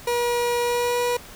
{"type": "tone with pitch glide", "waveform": "30% pulse", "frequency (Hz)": [480.3, 485.6], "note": ["B4", "B4"], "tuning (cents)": [-48, -29], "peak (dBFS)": -18, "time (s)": [0.07, 1.17], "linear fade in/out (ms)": 5, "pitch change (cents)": 19, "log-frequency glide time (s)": [0.61, 0.99], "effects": ["pink hiss -43 dBFS RMS until 1.35 s"]}